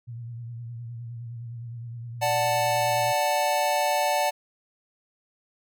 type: tone with vibrato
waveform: sine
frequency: 117.6 Hz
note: A#2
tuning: 16 cents sharp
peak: -34 dBFS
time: 0.07-3.13 s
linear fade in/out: 20 ms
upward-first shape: triangle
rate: 9.7 Hz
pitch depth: 62 cents each way
type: chord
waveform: square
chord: D major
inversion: none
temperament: equal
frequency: 587.3 / 740 / 880 Hz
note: D5 / F#5 / A5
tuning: 0 / 0 / 0 cents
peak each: -27 dBFS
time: 2.21-4.31 s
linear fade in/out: 20 ms
effects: none